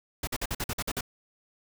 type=noise bursts; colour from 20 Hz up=pink; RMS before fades=-31 dBFS; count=9; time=0.23-1.009 s; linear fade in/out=5 ms; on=43 ms; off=49 ms; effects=none